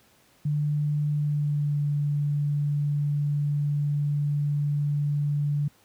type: tone with pitch glide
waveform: sine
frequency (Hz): 148.1 to 145.64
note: D3 to D3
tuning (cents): +15 to -14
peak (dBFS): -22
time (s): 0.45-5.68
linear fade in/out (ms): 5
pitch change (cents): -29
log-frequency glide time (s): 1.11-1.81
effects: pink hiss -60 dBFS RMS until 5.84 s + high-pass 80 Hz 12 dB/octave